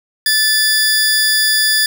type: tone pair together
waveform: sawtooth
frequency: 1743 / 4868 Hz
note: A6 / D#8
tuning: -17 / -39 cents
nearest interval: octave + tritone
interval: 1778 cents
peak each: -11 dBFS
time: 0.26-1.86 s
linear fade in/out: 2 ms
effects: none